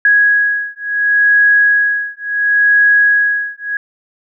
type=beating tone pair; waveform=sine; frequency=1661.2 / 1661.91 Hz; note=G#6 / G#6; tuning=0 / +1 cents; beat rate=0.71 Hz; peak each=-12 dBFS; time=0.05-3.77 s; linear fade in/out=2 ms; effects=none